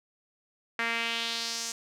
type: tone with band-pass filter sweep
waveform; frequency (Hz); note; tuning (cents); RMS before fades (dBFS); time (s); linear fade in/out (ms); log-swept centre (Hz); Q
sawtooth; 230.9; A#3; -16; -32; 0.79-1.72; 2; 1900 to 6700; 2.4
effects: none